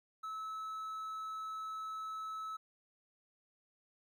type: tone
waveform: triangle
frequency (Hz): 1300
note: E6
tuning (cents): -24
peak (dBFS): -38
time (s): 0.23-2.57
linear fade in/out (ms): 10
effects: 13-bit